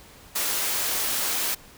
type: high-pass noise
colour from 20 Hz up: white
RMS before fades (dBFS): -26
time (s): 0.35-1.55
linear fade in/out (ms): 10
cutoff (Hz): 260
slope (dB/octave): 12
effects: pink hiss -49 dBFS RMS until 1.77 s